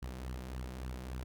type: tone with flanger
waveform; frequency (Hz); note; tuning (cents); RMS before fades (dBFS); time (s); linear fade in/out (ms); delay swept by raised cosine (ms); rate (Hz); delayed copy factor
sawtooth; 63.4; B1; +46; -42; 0.02-1.24; 10; 0.65 to 5.85; 3.5; +0.6
effects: none